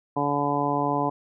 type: harmonic tone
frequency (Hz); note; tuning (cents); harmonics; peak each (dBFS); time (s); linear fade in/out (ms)
143.7; D3; -37; 1 / 2 / 3 / 4 / 5 / 6 / 7; -32 / -28 / -31 / -32 / -29 / -29 / -28; 0.16-1.1; 10
effects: none